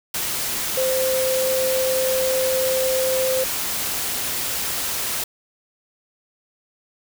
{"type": "tone in noise", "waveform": "sine", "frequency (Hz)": 520, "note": "C5", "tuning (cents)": -11, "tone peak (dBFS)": -19, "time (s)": [0.77, 3.44], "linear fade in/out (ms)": 5, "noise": "white", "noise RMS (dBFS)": -25, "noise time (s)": [0.14, 5.24], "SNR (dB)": 3, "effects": []}